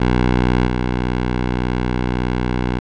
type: tone with level steps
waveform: 10% pulse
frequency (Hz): 61.74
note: B1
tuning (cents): 0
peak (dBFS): -5 / -9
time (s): 0-2.79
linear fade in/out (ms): 5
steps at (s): 0.66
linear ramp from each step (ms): 20
effects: low-pass 3000 Hz 12 dB/octave